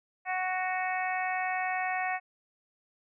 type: harmonic tone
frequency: 370 Hz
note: F#4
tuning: in tune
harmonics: 2 / 3 / 4 / 5 / 6 / 7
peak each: -31 / -40 / -41 / -35 / -37 / -41 dBFS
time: 0.25-2.2 s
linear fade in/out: 50 ms
effects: none